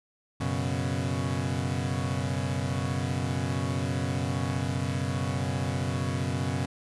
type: chord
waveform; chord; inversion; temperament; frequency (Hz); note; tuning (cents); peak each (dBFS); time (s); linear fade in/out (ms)
30% pulse; F# suspended fourth; none; equal; 92.5 / 123.47 / 138.59; F#2 / B2 / C#3; 0 / 0 / 0; -29; 0.4-6.66; 10
effects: resampled to 24000 Hz